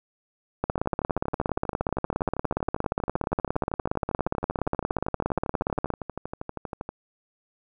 two click trains, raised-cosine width 1 ms, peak -10 / -18 dBFS, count 91 / 79, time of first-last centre 0.64-5.903 / 0.7-6.89 s, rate 17.1 / 12.6 Hz, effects none

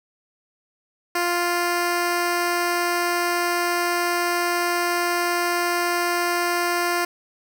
10% pulse tone, 349.2 Hz, F4, in tune, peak -12 dBFS, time 1.15-7.05 s, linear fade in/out 5 ms, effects none

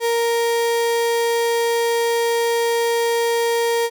35% pulse tone, 466.2 Hz, A#4, in tune, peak -15 dBFS, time 0-3.9 s, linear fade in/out 50 ms, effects none

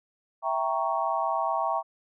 sine chord, E diminished seventh, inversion none, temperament equal, 659.3 / 784 / 932.3 / 1108.7 Hz, E5 / G5 / Bb5 / Db6, 0 / 0 / 0 / 0 cents, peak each -30 dBFS, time 0.42-1.83 s, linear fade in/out 50 ms, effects none

